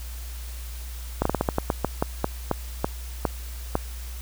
slowing click train, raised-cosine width 1 ms, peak -7 dBFS, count 15, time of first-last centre 1.22-3.754 s, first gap 34 ms, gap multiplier 1.23, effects added 60 Hz sine -33 dBFS peak until 4.21 s + white hiss -44 dBFS RMS until 4.21 s

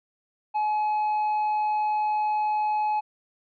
triangle tone with tanh clipping, 849 Hz, G#5, 38 cents sharp, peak -23 dBFS, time 0.54-3.01 s, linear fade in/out 20 ms, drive 8 dB, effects none

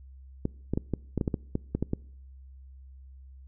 clicks, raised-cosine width 3 ms, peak -14 dBFS, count 12, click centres 0.454 / 0.736 / 0.775 / 0.937 / 1.177 / 1.212 / 1.278 / 1.342 / 1.554 / 1.75 / 1.826 / 1.934 s, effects noise-tail reverb RT60 0.7 s tail -25 dB re dry + added 66 Hz sine -46 dBFS peak until 3.47 s

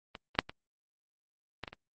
clicks, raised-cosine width 0.3 ms, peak -25 / -27 / -6 / -24 / -21 / -23 / -28 dBFS, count 7, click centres 0.152 / 0.352 / 0.389 / 0.495 / 1.637 / 1.678 / 1.73 s, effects Opus 24 kbps

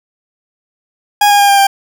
40% pulse tone with pitch steps, 824 / 815.5 / 807 / 798.7 / 790.4 Hz, G#5 / G#5 / G#5 / G5 / G5, -14 / -32 / -50 / +32 / +14 cents, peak -5 dBFS, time 1.21-1.67 s, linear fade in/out 5 ms, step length 92 ms, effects none

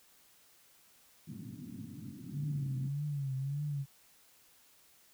white band-pass noise, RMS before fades -46 dBFS, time 1.27-2.89 s, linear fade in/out 10 ms, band 100 to 280 Hz, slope 48 dB/octave
sine tone with vibrato, 139.9 Hz, C#3, 16 cents sharp, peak -33 dBFS, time 2.32-3.86 s, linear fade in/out 50 ms, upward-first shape triangle, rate 1.7 Hz, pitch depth 120 cents each way
effects white hiss -64 dBFS RMS until 5.13 s

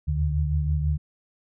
sine tone cluster, 75.1 / 81.2 / 148.6 Hz, D2 / E2 / D3, +39 / -26 / +21 cents, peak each -23 / -31 / -26 dBFS, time 0.07-0.98 s, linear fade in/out 20 ms, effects none

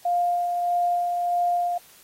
sine tone with tremolo, 703 Hz, F5, 11 cents sharp, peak -19 dBFS, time 0.05-1.78 s, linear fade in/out 5 ms, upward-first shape sine, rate 1.6 Hz, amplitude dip 35%, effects white hiss -52 dBFS RMS until 2.03 s + AAC 48 kbps

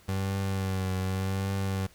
30% pulse tone with vibrato, 95.6 Hz, G2, 43 cents flat, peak -25 dBFS, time 0.08-1.87 s, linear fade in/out 10 ms, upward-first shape triangle, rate 0.86 Hz, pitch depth 40 cents each way, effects pink hiss -58 dBFS RMS until 1.94 s

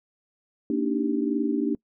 sine chord, Eb major seventh, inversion second, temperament equal with one note detuned, 233.1 / 288.6 / 311.1 / 392 Hz, Bb3 / D4 / Eb4 / G4, 0 / -30 / 0 / 0 cents, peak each -28 / -25 / -29 / -31 dBFS, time 0.7-1.75 s, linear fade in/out 2 ms, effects noise-tail reverb RT60 0.1 s tail -24 dB re dry

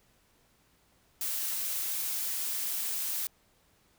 blue noise, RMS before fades -33 dBFS, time 1.21-3.27 s, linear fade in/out 2 ms, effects pink hiss -67 dBFS RMS until 3.98 s

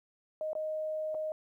sine tone with dropouts, 622.3 Hz, D#5, in tune, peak -32 dBFS, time 0.41-1.32 s, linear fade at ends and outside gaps 1 ms, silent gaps 0.532-0.552 / 1.145-1.149 s, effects 12-bit

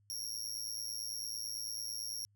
sawtooth tone with amplitude modulation, 5588 Hz, F8, in tune, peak -32 dBFS, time 0.1-2.25 s, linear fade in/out 0 ms, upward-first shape sine, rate 109 Hz, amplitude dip 90%, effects added 102 Hz sine -67 dBFS peak until 2.35 s

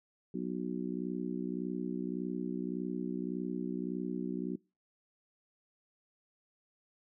harmonic tone, 61.74 Hz, B1, in tune, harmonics 3 / 4 / 5 / 6, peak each -38 / -39 / -40 / -41 dBFS, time 0.34-4.56 s, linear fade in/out 5 ms, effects noise-tail reverb RT60 0.3 s tail -25 dB re dry

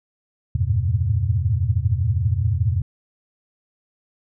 sine tone cluster, 82.2 / 95.2 / 107.4 / 112.6 / 127.2 Hz, E2 / F#2 / A2 / A2 / C3, -4 / +50 / -41 / +40 / -48 cents, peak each -23 / -22 / -25 / -25 / -25 dBFS, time 0.55-2.82 s, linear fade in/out 5 ms, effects none

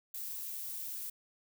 violet noise, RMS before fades -41 dBFS, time 0.14-1.1 s, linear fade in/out 5 ms, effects none

